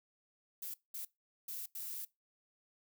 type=noise bursts at uneven times; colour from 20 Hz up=violet; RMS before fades=-43 dBFS; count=4; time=0.62-0.74 / 0.94-1.05 / 1.48-1.66 / 1.75-2.05 s; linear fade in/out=5 ms; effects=noise-tail reverb RT60 0.2 s tail -21 dB re dry